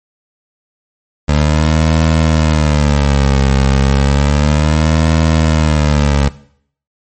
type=tone with vibrato; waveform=20% pulse; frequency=73.42 Hz; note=D2; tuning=in tune; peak=-4 dBFS; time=1.28-6.29 s; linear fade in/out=10 ms; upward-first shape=sine; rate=0.32 Hz; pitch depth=150 cents each way; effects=noise-tail reverb RT60 0.6 s tail -18 dB re dry + MP3 32 kbps